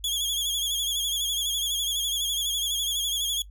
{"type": "tone with vibrato", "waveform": "sawtooth", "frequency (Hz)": 3322, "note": "G#7", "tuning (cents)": 0, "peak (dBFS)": -22, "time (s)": [0.04, 3.42], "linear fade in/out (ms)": 2, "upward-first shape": "sine", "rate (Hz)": 12, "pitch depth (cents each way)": 66, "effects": ["noise-tail reverb RT60 0.1 s tail -19 dB re dry", "added 50 Hz sine -43 dBFS peak until 3.5 s"]}